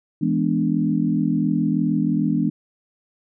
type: chord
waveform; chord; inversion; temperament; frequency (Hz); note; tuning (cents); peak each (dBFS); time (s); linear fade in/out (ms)
sine; E dominant seventh; none; equal; 164.81 / 207.7 / 246.9 / 293.7; E3 / G#3 / B3 / D4; 0 / 0 / 0 / 0; -23; 0.21-2.5; 10
effects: none